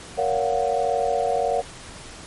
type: chord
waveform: sine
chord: Gb major seventh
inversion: first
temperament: equal with one note detuned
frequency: 466.2 / 562.4 / 698.5 / 740 Hz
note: Bb4 / Db5 / F5 / Gb5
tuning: 0 / +25 / 0 / 0 cents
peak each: -25 dBFS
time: 0.17-1.62 s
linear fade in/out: 20 ms
effects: pink hiss -40 dBFS RMS until 2.26 s + MP3 48 kbps